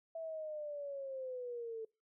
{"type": "linear sweep", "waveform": "sine", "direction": "down", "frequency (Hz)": [659.3, 440], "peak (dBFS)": -40, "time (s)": [0.15, 1.85], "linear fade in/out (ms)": 5, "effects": ["noise-tail reverb RT60 0.3 s tail -25 dB re dry"]}